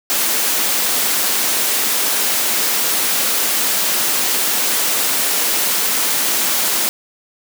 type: high-pass noise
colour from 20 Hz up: white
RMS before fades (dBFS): -17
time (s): 0.1-6.89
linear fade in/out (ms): 0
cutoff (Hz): 190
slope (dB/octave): 24
effects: none